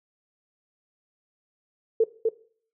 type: tone with echo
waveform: sine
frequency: 450 Hz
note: A4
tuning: 39 cents sharp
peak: -15 dBFS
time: 2-2.04 s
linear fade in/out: 5 ms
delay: 250 ms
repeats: 1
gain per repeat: -3 dB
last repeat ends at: 2.29 s
effects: noise-tail reverb RT60 0.5 s tail -19 dB re dry